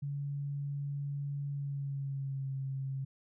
sine tone with pitch glide, 142 to 134.96 Hz, C#3 to C#3, +42 to -46 cents, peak -34 dBFS, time 0.02-3.05 s, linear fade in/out 10 ms, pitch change -88 cents, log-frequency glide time 1.5-2.51 s, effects none

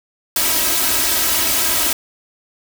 white noise with comb filter, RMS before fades -17 dBFS, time 0.36-1.93 s, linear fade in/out 2 ms, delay 3.1 ms, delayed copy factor +0.9, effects none

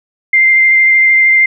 sine tone with vibrato, 2093 Hz, C7, in tune, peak -5 dBFS, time 0.33-1.46 s, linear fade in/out 5 ms, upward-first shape sine, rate 13 Hz, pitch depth 12 cents each way, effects none

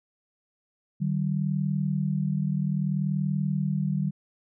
sine tone pair together, 150.5 / 191.11 Hz, D3 / G3, +43 / -44 cents, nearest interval major third, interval 413 cents, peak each -26 / -27 dBFS, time 1-4.11 s, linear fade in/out 20 ms, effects none

